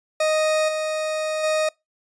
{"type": "tone with level steps", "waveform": "40% pulse", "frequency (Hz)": 622.3, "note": "D#5", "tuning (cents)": 0, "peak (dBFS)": [-17, -22, -18], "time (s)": [0.2, 1.69], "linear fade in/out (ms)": 5, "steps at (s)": [0.68, 1.43], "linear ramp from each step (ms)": 10, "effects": ["noise-tail reverb RT60 0.2 s tail -25 dB re dry", "resampled to 22050 Hz"]}